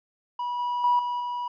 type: tone with level steps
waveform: triangle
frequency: 974 Hz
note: B5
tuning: 24 cents flat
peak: -25 / -23 / -15 / -24 / -26 dBFS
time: 0.39-1.48 s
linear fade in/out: 5 ms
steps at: 0.59 / 0.84 / 0.99 / 1.2 s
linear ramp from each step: 2 ms
effects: tanh soft clip ceiling -15 dBFS + resampled to 11025 Hz